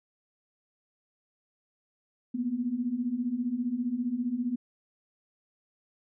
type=beating tone pair; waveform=sine; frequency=233.1 / 248.1 Hz; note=A#3 / B3; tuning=0 / +8 cents; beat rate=15 Hz; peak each=-33 / -29 dBFS; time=2.34-4.56 s; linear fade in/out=10 ms; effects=none